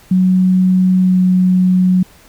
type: tone with pitch glide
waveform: sine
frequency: 185 to 183.62 Hz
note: F#3 to F#3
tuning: 0 to -13 cents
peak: -8 dBFS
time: 0.11-2.03 s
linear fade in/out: 5 ms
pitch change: -13 cents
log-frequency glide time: 1-1.2 s
effects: pink hiss -45 dBFS RMS until 2.28 s